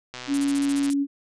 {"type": "click train", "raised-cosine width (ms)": 0.2, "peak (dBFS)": -18, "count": 96, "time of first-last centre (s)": [0.14, 0.9], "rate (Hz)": 125}
{"type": "tone", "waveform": "sine", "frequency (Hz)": 280.8, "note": "C#4", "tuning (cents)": 22, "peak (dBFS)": -20, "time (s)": [0.27, 1.07], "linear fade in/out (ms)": 50}
{"type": "noise bursts", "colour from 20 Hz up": "violet", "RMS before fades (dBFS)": -28, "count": 9, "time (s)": [0.34, 0.934], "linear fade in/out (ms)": 0, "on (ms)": 34, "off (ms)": 36}
{"effects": ["resampled to 22050 Hz"]}